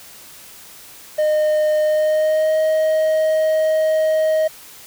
triangle tone with pitch glide, 612 to 628.1 Hz, D#5 to D#5, -29 to +16 cents, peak -12 dBFS, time 1.18-4.48 s, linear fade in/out 10 ms, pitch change +45 cents, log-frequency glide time 1.82-2.58 s, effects white hiss -41 dBFS RMS until 4.86 s

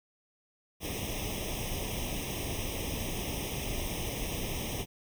pink noise with comb filter, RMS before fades -35 dBFS, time 0.8-4.86 s, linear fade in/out 50 ms, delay 0.34 ms, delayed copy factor +1, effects none

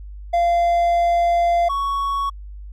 triangle tone pair in turn, 690 / 1114.1 Hz, F5 / C#6, -21 / +8 cents, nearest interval minor sixth, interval 829 cents, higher second, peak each -12 / -17 dBFS, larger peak first, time 0.33-1.69 / 1.69-2.3 s, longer first, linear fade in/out 10 ms, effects added 50 Hz sine -32 dBFS peak until 2.72 s + MP3 64 kbps

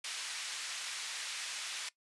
pink band-pass noise, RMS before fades -41 dBFS, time 0.04-1.89 s, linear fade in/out 5 ms, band 2100 to 8400 Hz, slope 12 dB/octave, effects noise-tail reverb RT60 0.1 s tail -19 dB re dry + resampled to 24000 Hz

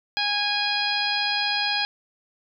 harmonic tone, 824 Hz, G#5, 14 cents flat, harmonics 1 / 2 / 3 / 4 / 5 / 6, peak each -29 / -29 / -29 / -29 / -29 / -29 dBFS, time 0.17-1.85 s, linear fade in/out 0 ms, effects none

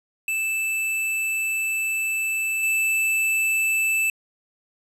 square tone with level steps, 2637 Hz, E7, in tune, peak -23 / -20 dBFS, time 0.28-4.1 s, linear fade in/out 2 ms, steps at 2.63 s, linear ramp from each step 2 ms, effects resampled to 32000 Hz + 8-bit

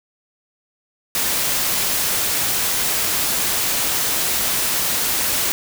white noise, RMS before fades -20 dBFS, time 1.15-5.52 s, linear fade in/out 0 ms, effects none

